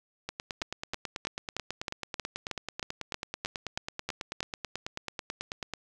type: two click trains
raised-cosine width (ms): 0.2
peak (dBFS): -15 / -17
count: 13 / 51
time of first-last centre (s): 0.62-4.405 / 0.29-5.737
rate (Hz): 3.17 / 9.18
effects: none